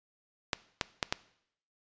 clicks, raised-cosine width 0.2 ms, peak -10 dBFS, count 4, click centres 0.532 / 0.812 / 1.028 / 1.125 s, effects noise-tail reverb RT60 0.7 s tail -19 dB re dry + resampled to 16000 Hz

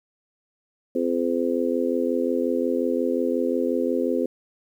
harmonic tone, 85.6 Hz, F2, 34 cents flat, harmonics 3 / 4 / 5 / 6, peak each -25 / -27 / -27 / -26 dBFS, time 0.95-4.26 s, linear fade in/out 5 ms, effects 9-bit

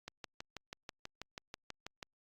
click train, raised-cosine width 0.2 ms, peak -26 dBFS, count 13, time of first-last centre 0.08-2.028 s, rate 6.16 Hz, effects Opus 48 kbps

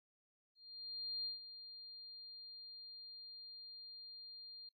sine tone with ADSR envelope, 4200 Hz, C8, 6 cents sharp, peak -38 dBFS, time 0.55-4.69 s, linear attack 700 ms, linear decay 140 ms, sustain -12 dB, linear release 4 ms, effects noise-tail reverb RT60 0.1 s tail -21 dB re dry

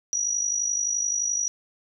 sine tone with amplitude modulation, 5810 Hz, F#8, 32 cents flat, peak -20 dBFS, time 0.13-1.48 s, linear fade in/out 0 ms, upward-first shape sine, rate 51.6 Hz, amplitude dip 65%, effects none

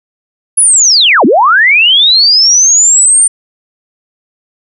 sine linear two-way sweep, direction down then up, 10610 to 201.9 to 9030 Hz, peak -3 dBFS, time 0.57-3.28 s, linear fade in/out 10 ms, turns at 1.25 s, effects none

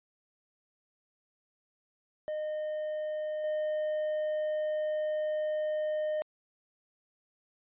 triangle tone with level steps, 613 Hz, D#5, 26 cents flat, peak -30 / -27 dBFS, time 2.28-6.22 s, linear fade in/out 0 ms, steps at 3.44 s, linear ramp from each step 2 ms, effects resampled to 8000 Hz

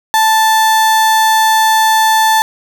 35% pulse tone, 880 Hz, A5, in tune, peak -6 dBFS, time 0.14-2.42 s, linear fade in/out 0 ms, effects none

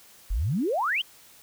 sine exponential sweep, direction up, 38.35 to 3267 Hz, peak -23 dBFS, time 0.3-1.02 s, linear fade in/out 10 ms, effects white hiss -53 dBFS RMS until 1.42 s

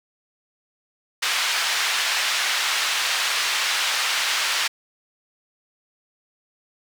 white band-pass noise, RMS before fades -23 dBFS, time 1.22-4.68 s, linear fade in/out 10 ms, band 1100 to 4100 Hz, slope 12 dB/octave, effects none

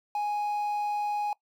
triangle tone with quantisation, 830.6 Hz, G#5, in tune, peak -25 dBFS, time 0.15-1.33 s, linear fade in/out 2 ms, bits 9, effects noise-tail reverb RT60 0.1 s tail -21 dB re dry

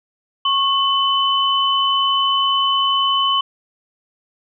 sine tone pair together, 1096 / 3017 Hz, C#6 / F#7, -20 / +33 cents, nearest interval octave + tritone, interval 1753 cents, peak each -17 dBFS, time 0.45-3.41 s, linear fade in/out 5 ms, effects none

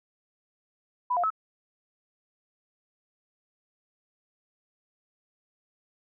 sine tone with pitch steps, 990 / 704 / 1295 Hz, B5 / F5 / E6, +4 / +14 / -31 cents, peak -23 dBFS, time 1.1-1.304 s, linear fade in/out 10 ms, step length 68 ms, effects none

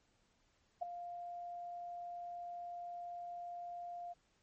sine tone with ADSR envelope, 700 Hz, F5, 4 cents sharp, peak -32 dBFS, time 0.81-4.14 s, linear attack 16 ms, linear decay 6 ms, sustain -11 dB, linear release 22 ms, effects pink hiss -75 dBFS RMS until 4.42 s + MP3 32 kbps

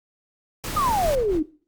pink noise, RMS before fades -31 dBFS, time 0.64-1.15 s, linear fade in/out 0 ms
brown noise with tremolo, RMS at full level -28 dBFS, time 0.72-1.42 s, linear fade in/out 50 ms, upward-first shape triangle, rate 6.8 Hz, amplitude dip 80%
sine exponential sweep, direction down, 1278 to 294 Hz, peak -19 dBFS, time 0.76-1.43 s, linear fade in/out 10 ms
effects noise-tail reverb RT60 0.4 s tail -18 dB re dry + Opus 48 kbps

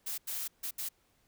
blue noise bursts at uneven times, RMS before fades -37 dBFS, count 4, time 0.06-0.18 / 0.27-0.48 / 0.63-0.71 / 0.78-0.89 s, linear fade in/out 10 ms, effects pink hiss -71 dBFS RMS until 1.27 s

